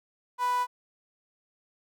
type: tone with high-pass filter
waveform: sawtooth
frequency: 493.9 Hz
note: B4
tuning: in tune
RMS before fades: -27 dBFS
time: 0.38-0.67 s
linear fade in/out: 50 ms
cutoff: 1000 Hz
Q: 7.5
effects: none